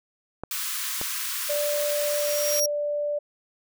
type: clicks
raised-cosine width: 1 ms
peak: -18 / -18 dBFS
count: 2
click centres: 0.436 / 1.014 s
type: high-pass noise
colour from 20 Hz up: white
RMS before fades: -30 dBFS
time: 0.51-2.6 s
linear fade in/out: 2 ms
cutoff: 1000 Hz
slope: 96 dB/octave
type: tone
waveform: sine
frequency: 587.3 Hz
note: D5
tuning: in tune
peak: -24 dBFS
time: 1.49-3.19 s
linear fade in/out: 10 ms
type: tone with exponential growth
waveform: sawtooth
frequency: 5640 Hz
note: F8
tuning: 16 cents sharp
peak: -18 dBFS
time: 1.69-2.66 s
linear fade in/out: 5 ms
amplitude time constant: 210 ms
effects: none